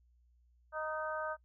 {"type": "harmonic tone with a mistuned harmonic", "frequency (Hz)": 311.1, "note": "D#4", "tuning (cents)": 0, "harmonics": [2, 3, 4, 5], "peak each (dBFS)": [-39, -43, -41, -42], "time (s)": [0.72, 1.37], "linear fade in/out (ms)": 50, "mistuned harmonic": 5, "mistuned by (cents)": -18, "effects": ["noise-tail reverb RT60 0.1 s tail -24 dB re dry", "added 60 Hz sine -65 dBFS peak until 1.44 s"]}